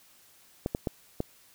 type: clicks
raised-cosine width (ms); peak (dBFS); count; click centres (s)
2; -15; 4; 0.661 / 0.749 / 0.872 / 1.204
effects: white hiss -59 dBFS RMS until 1.54 s